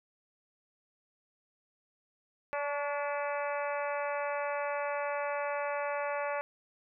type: harmonic tone with a mistuned harmonic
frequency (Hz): 288.7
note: D4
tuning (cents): -30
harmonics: 2 / 3 / 4 / 5 / 6 / 7 / 8 / 9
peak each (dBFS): -34 / -38 / -40 / -42 / -44 / -45 / -46 / -47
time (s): 2.53-6.41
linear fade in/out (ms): 0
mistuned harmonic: 4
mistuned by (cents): -28
effects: none